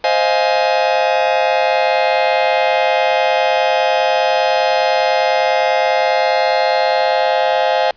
45% pulse chord, F minor seventh, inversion second, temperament just, 523.8 / 628.6 / 698.5 / 838.1 Hz, C5 / Eb5 / F5 / Ab5, +2 / +18 / 0 / +16 cents, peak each -18 dBFS, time 0.04-7.91 s, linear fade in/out 2 ms, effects pink hiss -51 dBFS RMS until 7.96 s + resampled to 11025 Hz

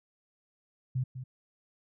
sine tone with echo, 128.6 Hz, C3, 30 cents flat, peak -27 dBFS, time 0.95-1.04 s, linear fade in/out 10 ms, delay 200 ms, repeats 1, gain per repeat -10 dB, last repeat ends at 1.24 s, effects none

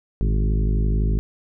harmonic tone with a mistuned harmonic, 51.91 Hz, G#1, in tune, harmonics 1 / 2 / 3 / 4 / 5 / 6 / 7 / 8, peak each -18 / -26 / -28 / -30 / -36 / -39 / -36 / -38 dBFS, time 0.21-1.19 s, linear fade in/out 0 ms, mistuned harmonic 2, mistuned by +100 cents, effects none

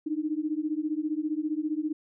sine beating tone pair, 300 / 315 Hz, D4 / D#4, +37 / +21 cents, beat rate 15 Hz, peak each -30 dBFS, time 0.06-1.93 s, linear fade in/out 10 ms, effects none

